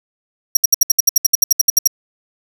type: tone bursts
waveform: sawtooth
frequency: 5670 Hz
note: F8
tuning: 25 cents sharp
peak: -4 dBFS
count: 16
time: 0.55-1.875 s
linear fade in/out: 5 ms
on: 20 ms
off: 67 ms
effects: none